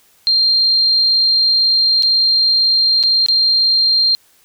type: tone with dropouts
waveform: sine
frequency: 4186 Hz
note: C8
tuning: in tune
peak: -10 dBFS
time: 0.27-4.15 s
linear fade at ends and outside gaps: 0 ms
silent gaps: 2.024-2.032 / 3.029-3.036 / 3.262-3.285 s
effects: white hiss -53 dBFS RMS until 4.44 s